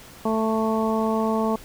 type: harmonic tone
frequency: 220.9 Hz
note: A3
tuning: 7 cents sharp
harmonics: 1 / 2 / 3 / 4 / 5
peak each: -23 / -26 / -28 / -29 / -30 dBFS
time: 0.25-1.56 s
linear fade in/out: 5 ms
effects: pink hiss -45 dBFS RMS until 1.64 s